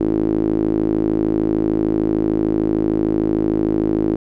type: tone with band-pass filter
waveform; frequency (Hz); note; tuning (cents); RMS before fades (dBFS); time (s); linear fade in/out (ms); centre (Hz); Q
sawtooth; 53.3; G#1; +46; -18; 0-4.16; 5; 330; 5.2
effects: none